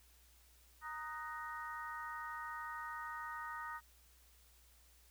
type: harmonic tone with a mistuned harmonic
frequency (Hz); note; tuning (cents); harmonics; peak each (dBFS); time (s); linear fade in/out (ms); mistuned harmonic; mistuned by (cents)
311.1; D#4; 0; 3 / 4 / 5 / 6; -48 / -46 / -51 / -49; 0.81-3.81; 50; 5; -71
effects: added 60 Hz sine -66 dBFS peak until 5.1 s + white hiss -68 dBFS RMS until 5.1 s